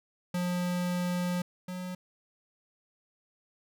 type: tone pair in turn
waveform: square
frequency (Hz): 178.1 / 181.95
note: F3 / F#3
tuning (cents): +34 / -29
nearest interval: unison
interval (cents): 37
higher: second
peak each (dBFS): -29 / -36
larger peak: first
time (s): 0.34-1.42 / 1.68-1.95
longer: first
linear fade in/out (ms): 5
effects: none